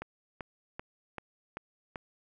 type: click train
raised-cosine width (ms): 0.5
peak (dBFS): -23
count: 6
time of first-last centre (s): 0.02-1.958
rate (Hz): 2.58
effects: none